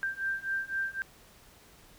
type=beating tone pair; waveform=sine; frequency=1575 / 1578.9 Hz; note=G6 / G6; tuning=+8 / +12 cents; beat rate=3.9 Hz; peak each=-34 / -33 dBFS; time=0.03-1.02 s; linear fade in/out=0 ms; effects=pink hiss -57 dBFS RMS until 1.98 s